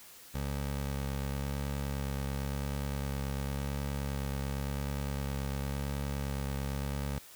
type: tone with vibrato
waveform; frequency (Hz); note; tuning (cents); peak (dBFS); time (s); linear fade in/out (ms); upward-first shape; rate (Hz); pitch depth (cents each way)
20% pulse; 69.3; C#2; 0; -28; 0.34-7.19; 10; sine; 0.93; 19
effects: white hiss -53 dBFS RMS until 7.35 s